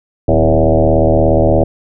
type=tone with frequency modulation; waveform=sine; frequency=329.6 Hz; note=E4; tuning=in tune; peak=-7 dBFS; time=0.28-1.64 s; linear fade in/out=5 ms; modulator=77 Hz; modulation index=4.5; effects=none